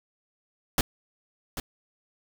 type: noise with echo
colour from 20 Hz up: pink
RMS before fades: -22 dBFS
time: 0.78-0.81 s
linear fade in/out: 2 ms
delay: 790 ms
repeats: 1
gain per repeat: -11 dB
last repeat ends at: 1.6 s
effects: none